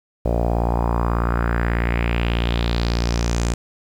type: tone with low-pass filter sweep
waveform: sawtooth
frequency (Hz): 58.27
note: A#1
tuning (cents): 0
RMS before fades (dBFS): -20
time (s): 0.25-3.54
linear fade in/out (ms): 5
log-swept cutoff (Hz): 590 to 7600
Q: 3.4
effects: 8-bit